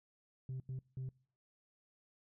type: tone bursts at uneven times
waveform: sine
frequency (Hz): 130.4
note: C3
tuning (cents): -5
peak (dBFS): -37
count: 3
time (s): 0.49-0.6 / 0.69-0.79 / 0.97-1.09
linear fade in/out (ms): 2
effects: noise-tail reverb RT60 0.5 s tail -26 dB re dry + tanh soft clip ceiling -38 dBFS